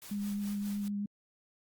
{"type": "noise with tremolo", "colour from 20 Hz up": "white", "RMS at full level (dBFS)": -48, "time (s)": [0.02, 0.88], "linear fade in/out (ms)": 0, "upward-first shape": "sine", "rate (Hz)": 4.8, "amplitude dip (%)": 65}
{"type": "tone with vibrato", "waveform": "sine", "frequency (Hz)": 203.6, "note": "G#3", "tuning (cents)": -34, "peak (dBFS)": -32, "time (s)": [0.11, 1.06], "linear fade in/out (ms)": 5, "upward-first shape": "sine", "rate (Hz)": 7.8, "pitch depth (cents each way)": 13}
{"effects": ["Opus 48 kbps"]}